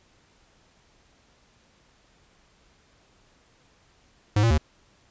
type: tone with pitch steps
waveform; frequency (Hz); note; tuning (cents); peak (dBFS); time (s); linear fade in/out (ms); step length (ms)
square; 104.4 / 115.3 / 76.8; G#2 / A#2 / D#2; +10 / -19 / -22; -18; 4.36-4.579; 5; 73
effects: pink hiss -61 dBFS RMS until 5.1 s + resampled to 16000 Hz